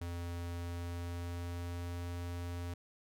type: tone with pitch glide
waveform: square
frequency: 86.3 to 87.2 Hz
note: F2 to F2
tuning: -20 to -2 cents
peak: -39 dBFS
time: 0.01-2.74 s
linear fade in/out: 5 ms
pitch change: +18 cents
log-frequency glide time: 0.49-2.1 s
effects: none